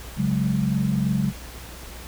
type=chord; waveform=sine; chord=C# suspended fourth; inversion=none; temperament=just; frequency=138.59 / 184.79 / 207.9 Hz; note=C#3 / F#3 / G#3; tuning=0 / -2 / +2 cents; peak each=-24 dBFS; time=0.16-1.33 s; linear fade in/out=50 ms; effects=added 60 Hz sine -39 dBFS peak until 2.07 s + pink hiss -41 dBFS RMS until 2.07 s